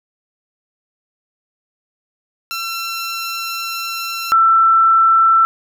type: tone pair in turn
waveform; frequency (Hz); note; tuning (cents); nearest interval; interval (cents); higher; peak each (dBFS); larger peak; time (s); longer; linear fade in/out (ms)
15% pulse / sine; 1352 / 1335.7; E6 / E6; +43 / +22; unison; 21; first; -15 / -8; second; 2.51-4.32 / 4.32-5.45; first; 0
effects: none